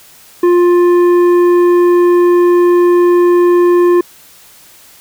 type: tone with tanh clipping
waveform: sine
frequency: 351.5 Hz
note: F4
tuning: 11 cents sharp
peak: -7 dBFS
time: 0.43-4.01 s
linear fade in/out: 5 ms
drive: 9 dB
effects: white hiss -41 dBFS RMS until 5 s